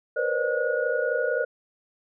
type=tone cluster; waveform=sine; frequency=473.8 / 497.8 / 529 / 601 / 1450 Hz; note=A#4 / B4 / C5 / D5 / F#6; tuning=+28 / +14 / +19 / +40 / -35 cents; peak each=-29 dBFS; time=0.16-1.45 s; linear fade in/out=10 ms; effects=none